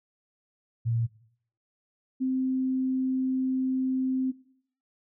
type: tone pair in turn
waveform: sine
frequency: 115.8 / 260.3 Hz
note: A#2 / C4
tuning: -11 / -9 cents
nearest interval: octave + major second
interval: 1402 cents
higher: second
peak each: -24 dBFS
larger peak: neither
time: 0.85-1.07 / 2.2-4.32 s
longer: second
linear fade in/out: 20 ms
effects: noise-tail reverb RT60 0.6 s tail -18 dB re dry